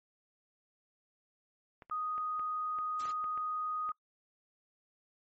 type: clicks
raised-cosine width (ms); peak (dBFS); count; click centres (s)
0.5; -35; 9; 1.822 / 1.898 / 2.18 / 2.395 / 2.787 / 3.055 / 3.242 / 3.376 / 3.891
type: tone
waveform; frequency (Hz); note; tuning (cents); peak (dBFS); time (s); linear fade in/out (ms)
sine; 1244.5; D#6; 0; -33; 1.91-3.92; 5
type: noise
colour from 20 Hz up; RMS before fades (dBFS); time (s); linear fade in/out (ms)
white; -47; 2.99-3.12; 10
effects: noise-tail reverb RT60 0.1 s tail -23 dB re dry + MP3 32 kbps

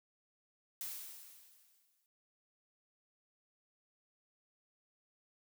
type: noise with exponential decay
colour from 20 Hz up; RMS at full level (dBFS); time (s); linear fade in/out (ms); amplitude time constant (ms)
blue; -41; 0.81-2.06; 0; 270
effects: none

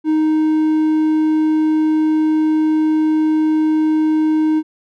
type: tone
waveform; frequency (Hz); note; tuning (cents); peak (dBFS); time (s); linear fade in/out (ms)
triangle; 311.4; D#4; +2; -10; 0.04-4.63; 50
effects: none

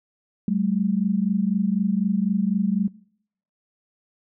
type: tone pair together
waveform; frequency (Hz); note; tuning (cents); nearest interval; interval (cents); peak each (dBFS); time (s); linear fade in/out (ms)
sine; 190 / 214; F#3 / A3; +46 / -48; major second; 206; -22; 0.48-2.88; 2
effects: noise-tail reverb RT60 0.7 s tail -23 dB re dry

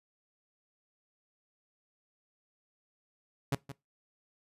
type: tone with echo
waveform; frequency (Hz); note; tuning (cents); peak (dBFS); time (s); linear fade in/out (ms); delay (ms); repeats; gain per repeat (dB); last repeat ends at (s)
sawtooth; 138.59; C#3; 0; -23; 3.52-3.55; 5; 170; 1; -13; 3.72
effects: noise-tail reverb RT60 0.2 s tail -21 dB re dry + resampled to 32000 Hz

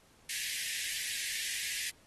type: high-pass noise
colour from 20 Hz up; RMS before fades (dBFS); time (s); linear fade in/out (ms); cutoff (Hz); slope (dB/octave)
pink; -37; 0.29-1.9; 5; 1700; 96
effects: pink hiss -64 dBFS RMS until 2.06 s + AAC 32 kbps

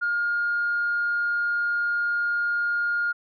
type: tone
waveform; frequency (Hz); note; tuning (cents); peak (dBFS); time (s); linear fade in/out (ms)
sine; 1418; F6; +26; -21; 0.01-3.13; 20
effects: tanh soft clip ceiling -17 dBFS

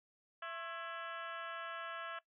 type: harmonic tone with a mistuned harmonic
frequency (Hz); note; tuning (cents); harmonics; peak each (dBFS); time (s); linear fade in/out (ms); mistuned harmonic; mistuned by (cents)
333.1; E4; +18; 2 / 3 / 4 / 5 / 6 / 7 / 8 / 9 / 10; -49 / -50 / -46 / -47 / -58 / -60 / -56 / -55 / -61; 0.42-2.19; 5; 3; +130
effects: noise-tail reverb RT60 0.1 s tail -18 dB re dry

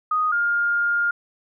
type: tone pair in turn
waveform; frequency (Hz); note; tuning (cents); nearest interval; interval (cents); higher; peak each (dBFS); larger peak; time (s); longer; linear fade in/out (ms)
sine; 1244.5 / 1410.9; D#6 / F6; 0 / +17; major second; 217; second; -18; neither; 0.11-0.32 / 0.32-1.11; second; 5
effects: none

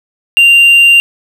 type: tone with hard clipping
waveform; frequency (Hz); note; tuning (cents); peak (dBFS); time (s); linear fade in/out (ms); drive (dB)
sine; 2780; F7; -9; -3; 0.37-1; 0; 2
effects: none

